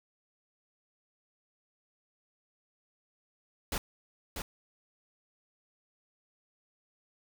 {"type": "noise with echo", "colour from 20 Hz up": "pink", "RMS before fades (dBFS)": -33, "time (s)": [3.72, 3.78], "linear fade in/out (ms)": 2, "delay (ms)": 640, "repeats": 1, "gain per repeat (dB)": -5, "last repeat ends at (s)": 4.42, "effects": []}